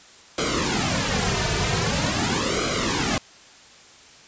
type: noise with flanger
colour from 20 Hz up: pink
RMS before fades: -23 dBFS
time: 0.38-3.18 s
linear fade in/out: 2 ms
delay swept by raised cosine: 1.1 to 3.7 ms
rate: 0.44 Hz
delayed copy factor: -0.85
effects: white hiss -48 dBFS RMS until 4.27 s + resampled to 16000 Hz